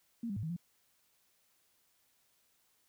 sine tone with pitch steps, 232.4 / 198.9 / 106.1 / 159.4 / 173.1 Hz, A#3 / G3 / G#2 / D#3 / F3, -5 / +25 / +38 / +42 / -15 cents, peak -35 dBFS, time 0.23-0.565 s, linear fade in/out 5 ms, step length 67 ms, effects white hiss -73 dBFS RMS until 2.88 s

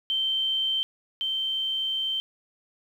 sine tone pair in turn, 3116 / 3116 Hz, G7 / G7, -11 / -11 cents, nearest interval unison, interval 0 cents, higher neither, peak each -23 / -25 dBFS, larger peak first, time 0.1-0.83 / 1.21-2.2 s, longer second, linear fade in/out 0 ms, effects 9-bit

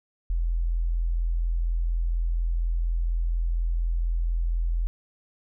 sine tone, 42.1 Hz, E1, 37 cents sharp, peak -22 dBFS, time 0.3-4.87 s, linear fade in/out 0 ms, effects none

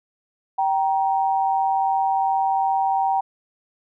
sine tone pair together, 777.3 / 940 Hz, G5 / A#5, -15 / +14 cents, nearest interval minor third, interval 329 cents, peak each -19 / -23 dBFS, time 0.58-3.21 s, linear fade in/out 10 ms, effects none

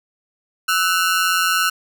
sawtooth ring-modulated tone, 1400 Hz, F6, 4 cents sharp, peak -9 dBFS, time 0.68-1.7 s, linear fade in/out 10 ms, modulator 88.8 Hz, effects none

